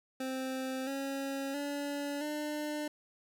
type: tone with pitch steps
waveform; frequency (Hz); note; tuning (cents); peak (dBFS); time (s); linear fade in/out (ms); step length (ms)
25% pulse; 261.6 / 273.7 / 286.3 / 299.5; C4 / C#4 / D4 / D4; 0 / -22 / -44 / +34; -31; 0.2-2.88; 5; 670
effects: none